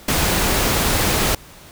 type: noise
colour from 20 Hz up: pink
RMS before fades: -18 dBFS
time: 0.08-1.35 s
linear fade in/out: 5 ms
effects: pink hiss -43 dBFS RMS until 1.71 s